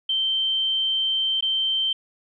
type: tone with dropouts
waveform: sine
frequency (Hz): 3120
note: G7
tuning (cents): -9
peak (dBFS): -20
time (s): 0.09-1.93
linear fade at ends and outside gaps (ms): 5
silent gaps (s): 1.408-1.424
effects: none